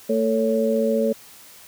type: tone cluster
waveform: sine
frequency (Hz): 225 / 444.2 / 559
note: A3 / A4 / C#5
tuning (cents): +39 / +16 / +14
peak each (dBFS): -22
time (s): 0.09-1.13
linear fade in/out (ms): 10
effects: white hiss -46 dBFS RMS until 1.67 s + high-pass 60 Hz 12 dB/octave